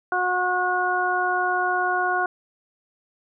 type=harmonic tone; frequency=363.2 Hz; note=F#4; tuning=32 cents flat; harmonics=1 / 2 / 3 / 4; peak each=-29 / -24 / -27 / -24 dBFS; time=0.12-2.26 s; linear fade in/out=2 ms; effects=none